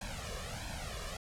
pink noise with flanger, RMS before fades -41 dBFS, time 0.01-1.17 s, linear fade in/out 5 ms, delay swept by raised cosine 1.2 to 1.76 ms, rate 1.5 Hz, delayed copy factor +1, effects low-pass 9000 Hz 12 dB/octave

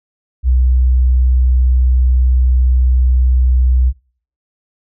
sine tone, 63 Hz, B1, 35 cents sharp, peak -8 dBFS, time 0.43-3.93 s, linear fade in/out 50 ms, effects noise-tail reverb RT60 0.5 s tail -24 dB re dry

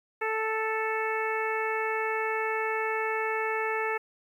harmonic tone, 440 Hz, A4, in tune, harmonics 1 / 2 / 3 / 4 / 5 / 6, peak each -31 / -33 / -35 / -34 / -35 / -40 dBFS, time 0.21-3.98 s, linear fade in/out 10 ms, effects 10-bit

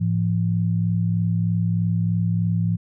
sine tone pair together, 107.6 / 170.8 Hz, A2 / F3, -38 / -38 cents, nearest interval minor sixth, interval 800 cents, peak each -21 dBFS, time 0-2.77 s, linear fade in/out 20 ms, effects none

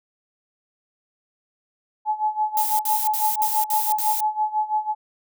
sine tone with tremolo, 856 Hz, A5, 48 cents flat, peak -17 dBFS, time 2.05-4.95 s, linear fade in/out 50 ms, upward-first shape sine, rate 6 Hz, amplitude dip 85%
violet noise bursts, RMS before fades -25 dBFS, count 6, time 2.57-4.205 s, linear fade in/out 0 ms, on 220 ms, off 63 ms
effects none

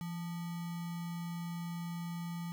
sine tone with sample-and-hold, 170 Hz, F3, 46 cents flat, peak -37 dBFS, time 0.01-2.52 s, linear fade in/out 0 ms, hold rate 1050 Hz, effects none

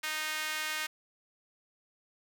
sawtooth tone with high-pass filter, 309.6 Hz, D#4, 9 cents flat, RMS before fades -35 dBFS, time 0.03-0.87 s, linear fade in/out 10 ms, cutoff 1800 Hz, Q 1.4, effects none

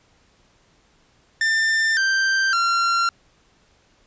45% pulse tone with pitch steps, 1791 / 1568.2 / 1373.1 Hz, A6 / G6 / F6, +30 / 0 / -30 cents, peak -17 dBFS, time 1.41-3.09 s, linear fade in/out 2 ms, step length 560 ms, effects pink hiss -59 dBFS RMS until 4.06 s + resampled to 16000 Hz

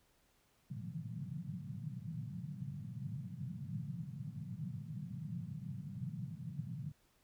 white band-pass noise, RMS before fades -44 dBFS, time 0.7-6.92 s, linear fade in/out 5 ms, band 110 to 180 Hz, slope 48 dB/octave, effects pink hiss -73 dBFS RMS until 7.23 s

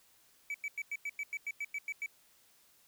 triangle tone bursts, 2292 Hz, D7, 43 cents flat, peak -33 dBFS, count 12, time 0.5-2.061 s, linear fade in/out 2 ms, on 43 ms, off 95 ms, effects white hiss -66 dBFS RMS until 2.87 s

